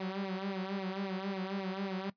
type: tone with flanger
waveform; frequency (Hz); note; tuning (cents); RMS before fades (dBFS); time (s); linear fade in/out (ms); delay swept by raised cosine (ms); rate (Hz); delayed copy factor
sawtooth; 192; G3; -36; -37; 0-2.1; 5; 0.61 to 4.81; 3.7; -1
effects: noise-tail reverb RT60 0.1 s tail -18 dB re dry + resampled to 11025 Hz